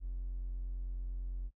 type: tone with hard clipping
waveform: triangle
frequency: 44.49 Hz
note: F1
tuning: 33 cents sharp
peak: -36 dBFS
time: 0-1.51 s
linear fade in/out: 50 ms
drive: 3 dB
effects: noise-tail reverb RT60 0.1 s tail -24 dB re dry